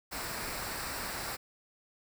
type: noise with comb filter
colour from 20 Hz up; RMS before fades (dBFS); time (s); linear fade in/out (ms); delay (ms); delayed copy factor
pink; -38; 0.11-1.37; 20; 0.31; -0.55
effects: none